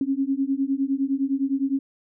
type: beating tone pair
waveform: sine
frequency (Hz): 267.6 / 277.4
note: C4 / C#4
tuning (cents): +39 / +1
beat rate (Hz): 9.8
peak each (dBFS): -24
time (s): 0.01-1.79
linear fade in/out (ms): 2
effects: none